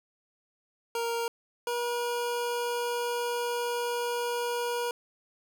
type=tone pair in turn; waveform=25% pulse; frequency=466.2 / 479.6 Hz; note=A#4 / A#4; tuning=0 / +49 cents; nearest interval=unison; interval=49 cents; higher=second; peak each=-25 dBFS; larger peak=neither; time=0.95-1.28 / 1.67-4.91 s; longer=second; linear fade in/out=2 ms; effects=none